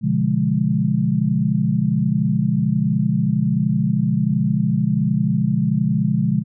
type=chord; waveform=sine; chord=B diminished seventh; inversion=none; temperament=equal with one note detuned; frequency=123.47 / 144.81 / 174.61 / 207.7 Hz; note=B2 / D3 / F3 / Ab3; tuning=0 / -24 / 0 / 0 cents; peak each=-23 / -21 / -21 / -20 dBFS; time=0.01-6.44 s; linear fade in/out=50 ms; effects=none